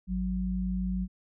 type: tone pair together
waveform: sine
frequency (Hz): 52.88 / 185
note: G#1 / F#3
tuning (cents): +32 / 0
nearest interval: octave + minor seventh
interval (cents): 2168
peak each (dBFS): -32 / -29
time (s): 0.07-1.08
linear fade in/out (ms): 50
effects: none